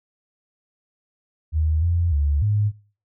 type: tone with pitch steps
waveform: sine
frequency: 78.3 / 85.7 / 72.3 / 104.5 Hz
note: D#2 / F2 / D2 / G#2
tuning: +11 / -32 / -27 / +11 cents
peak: -17 dBFS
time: 1.52-2.72 s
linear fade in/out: 50 ms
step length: 300 ms
effects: noise-tail reverb RT60 0.4 s tail -22 dB re dry